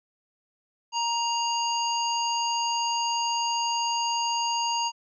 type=harmonic tone with a mistuned harmonic; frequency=938 Hz; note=A#5; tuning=11 cents sharp; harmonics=1 / 3 / 5 / 7; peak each=-26 / -31 / -33 / -34 dBFS; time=0.92-4.92 s; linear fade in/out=50 ms; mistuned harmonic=5; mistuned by=+26 cents; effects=none